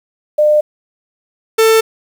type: tone pair in turn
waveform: sine / 45% pulse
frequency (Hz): 602 / 445.1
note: D5 / A4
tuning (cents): +43 / +20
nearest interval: perfect fourth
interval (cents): 523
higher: first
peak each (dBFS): -7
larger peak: neither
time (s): 0.38-0.61 / 1.58-1.81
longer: neither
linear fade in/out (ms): 10
effects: 7-bit